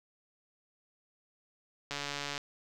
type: click train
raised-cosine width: 0.2 ms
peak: -19 dBFS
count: 68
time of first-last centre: 1.91-2.379 s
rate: 143 Hz
effects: none